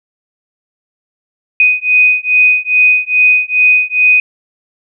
sine beating tone pair, 2494 / 2496.4 Hz, D#7 / D#7, +3 / +5 cents, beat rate 2.4 Hz, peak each -10 dBFS, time 1.6-4.2 s, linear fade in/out 2 ms, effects none

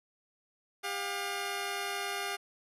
10% pulse tone pair together, 400 / 712.7 Hz, G4 / F5, +35 / +35 cents, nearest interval minor seventh, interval 1000 cents, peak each -28 dBFS, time 0.83-2.37 s, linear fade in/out 20 ms, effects resampled to 32000 Hz

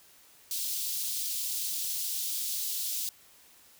white high-pass noise, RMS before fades -33 dBFS, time 0.51-3.09 s, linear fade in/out 2 ms, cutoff 3400 Hz, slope 24 dB/octave, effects white hiss -58 dBFS RMS until 3.79 s

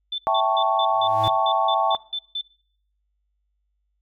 sine tone bursts, 3527 Hz, A7, 3 cents sharp, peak -24 dBFS, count 11, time 0.12-2.413 s, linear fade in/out 5 ms, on 63 ms, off 160 ms
sine chord, A dominant seventh, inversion second, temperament equal, 659.3 / 784 / 880 / 1108.7 Hz, E5 / G5 / A5 / C#6, 0 / 0 / 0 / 0 cents, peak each -23 dBFS, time 0.27-1.95 s, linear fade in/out 0 ms
square tone with exponential growth, 108.3 Hz, A2, 27 cents flat, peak -24 dBFS, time 0.87-1.28 s, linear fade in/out 0 ms, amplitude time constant 87 ms
effects noise-tail reverb RT60 0.6 s tail -22 dB re dry + added 50 Hz sine -69 dBFS peak until 4.01 s

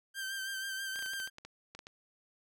sawtooth tone with vibrato, 1568 Hz, G6, in tune, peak -33 dBFS, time 0.14-1.3 s, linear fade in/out 50 ms, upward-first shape sine, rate 6.2 Hz, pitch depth 31 cents each way
clicks, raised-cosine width 0.2 ms, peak -30 dBFS, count 12, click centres 0.959 / 0.991 / 1.025 / 1.061 / 1.135 / 1.201 / 1.275 / 1.384 / 1.45 / 1.75 / 1.791 / 1.869 s
effects none

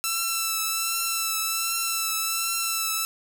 5% pulse tone with vibrato, 1331 Hz, E6, 16 cents sharp, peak -13 dBFS, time 0.04-3.05 s, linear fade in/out 0 ms, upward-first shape triangle, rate 1.3 Hz, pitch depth 29 cents each way, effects 7-bit

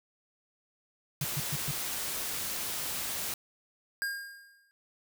sine tone bursts, 143.7 Hz, D3, 37 cents flat, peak -30 dBFS, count 4, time 1.21-1.714 s, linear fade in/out 5 ms, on 36 ms, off 120 ms
white noise, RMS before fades -35 dBFS, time 1.21-3.34 s, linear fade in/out 2 ms
square tone with exponential decay, 1615 Hz, G#6, 49 cents flat, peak -29 dBFS, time 4.02-4.71 s, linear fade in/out 0 ms, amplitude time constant 150 ms
effects none

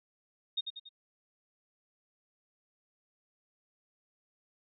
sine tone with echo, 3700 Hz, A#7, 14 cents flat, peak -29 dBFS, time 0.57-0.61 s, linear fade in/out 10 ms, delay 94 ms, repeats 3, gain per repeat -6 dB, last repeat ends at 0.892 s, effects none

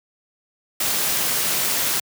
white noise with amplitude modulation, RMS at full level -20 dBFS, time 0.8-2 s, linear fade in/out 5 ms, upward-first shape sine, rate 278 Hz, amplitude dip 35%, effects high-pass 100 Hz 12 dB/octave

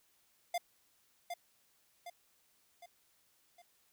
square tone with echo, 698.5 Hz, F5, in tune, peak -33 dBFS, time 0.54-0.58 s, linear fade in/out 5 ms, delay 760 ms, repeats 4, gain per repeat -6 dB, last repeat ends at 3.62 s, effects white hiss -72 dBFS RMS until 3.92 s

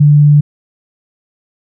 sine tone, 147.1 Hz, D3, 3 cents sharp, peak -3 dBFS, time 0-0.41 s, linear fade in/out 10 ms, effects none

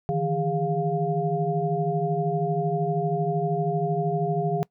sine tone cluster, 150.6 / 163.4 / 407 / 703 Hz, D3 / E3 / G#4 / F5, +44 / -15 / -35 / +11 cents, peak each -28 dBFS, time 0.09-4.63 s, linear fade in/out 0 ms, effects noise-tail reverb RT60 0.1 s tail -22 dB re dry

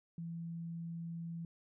sine tone, 167.4 Hz, E3, 27 cents sharp, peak -40 dBFS, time 0.18-1.45 s, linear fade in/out 2 ms, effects none

